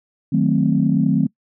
sine chord, D# diminished seventh, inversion none, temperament equal, 155.56 / 185 / 220 / 261.6 Hz, D#3 / F#3 / A3 / C4, 0 / 0 / 0 / 0 cents, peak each -19 dBFS, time 0.32-1.27 s, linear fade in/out 10 ms, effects noise-tail reverb RT60 0.1 s tail -24 dB re dry + tanh soft clip ceiling -3 dBFS

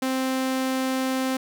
sawtooth tone, 261.6 Hz, C4, in tune, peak -19 dBFS, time 0.02-1.37 s, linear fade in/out 5 ms, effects none

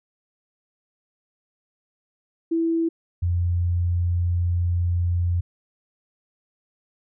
sine tone pair in turn, 330 / 87.41 Hz, E4 / F2, +2 / +2 cents, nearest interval octave + major seventh, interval 2300 cents, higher first, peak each -19 dBFS, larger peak neither, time 2.51-2.89 / 3.22-5.41 s, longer second, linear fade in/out 10 ms, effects none

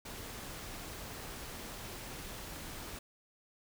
pink noise, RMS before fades -45 dBFS, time 0.05-2.99 s, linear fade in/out 5 ms, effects none

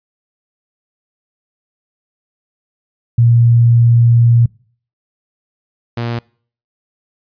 sine / sawtooth tone pair in turn, 117.9 / 117.9 Hz, A#2 / A#2, +20 / +20 cents, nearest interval unison, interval 0 cents, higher neither, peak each -6 / -14 dBFS, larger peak first, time 3.18-4.46 / 5.97-6.19 s, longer first, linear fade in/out 5 ms, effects noise-tail reverb RT60 0.5 s tail -25 dB re dry + resampled to 11025 Hz

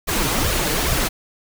pink noise with flanger, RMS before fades -20 dBFS, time 0.07-1.09 s, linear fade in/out 20 ms, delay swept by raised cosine 1.6 to 6.7 ms, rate 2.4 Hz, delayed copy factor +0.7, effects none

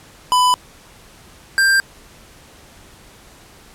square tone pair in turn, 998 / 1584.2 Hz, B5 / G6, +18 / +18 cents, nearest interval minor sixth, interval 800 cents, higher second, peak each -12 dBFS, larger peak neither, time 0.32-0.54 / 1.58-1.8 s, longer neither, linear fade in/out 0 ms, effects pink hiss -45 dBFS RMS until 3.74 s + low-pass 12000 Hz 12 dB/octave

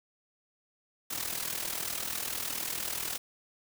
white noise with amplitude modulation, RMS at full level -32 dBFS, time 1.1-3.18 s, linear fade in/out 10 ms, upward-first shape sine, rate 40 Hz, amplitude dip 70%, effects none

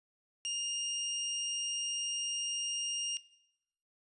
25% pulse tone, 2823 Hz, F7, 18 cents sharp, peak -30 dBFS, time 0.45-3.17 s, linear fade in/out 0 ms, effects noise-tail reverb RT60 0.8 s tail -18 dB re dry + resampled to 24000 Hz

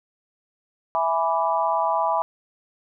sine chord, E dominant seventh, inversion none, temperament equal with one note detuned, 659.3 / 830.6 / 987.8 / 1167.2 Hz, E5 / G#5 / B5 / D6, 0 / 0 / 0 / -11 cents, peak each -25 / -25 / -23 / -28 dBFS, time 0.95-2.22 s, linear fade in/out 0 ms, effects none

